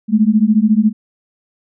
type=beating tone pair; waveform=sine; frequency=208.1 / 222.1 Hz; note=G#3 / A3; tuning=+4 / +16 cents; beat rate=14 Hz; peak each=-12 dBFS; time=0.08-0.93 s; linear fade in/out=50 ms; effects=none